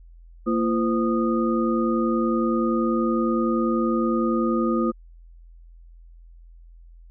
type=tone cluster; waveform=sine; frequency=230.1 / 340.7 / 511 / 1234 Hz; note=A#3 / F4 / C5 / D#6; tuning=-22 / -43 / -41 / -15 cents; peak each=-22 / -24 / -29 / -28 dBFS; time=0.46-4.92 s; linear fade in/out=20 ms; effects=added 42 Hz sine -44 dBFS peak until 7.1 s

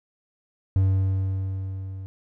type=tone with level ramp; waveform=triangle; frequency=95.6 Hz; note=G2; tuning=43 cents flat; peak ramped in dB=-14 to -31 dBFS; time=0.76-2.06 s; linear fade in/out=0 ms; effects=none

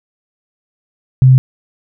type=tone; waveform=sine; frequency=130 Hz; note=C3; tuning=11 cents flat; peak=-3 dBFS; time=1.22-1.38 s; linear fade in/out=0 ms; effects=none

